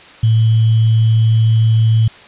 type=tone with sample-and-hold; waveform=sine; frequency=111.7 Hz; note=A2; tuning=27 cents sharp; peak=-8 dBFS; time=0.23-2.08 s; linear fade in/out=5 ms; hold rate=3150 Hz; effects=white hiss -39 dBFS RMS until 2.27 s + resampled to 8000 Hz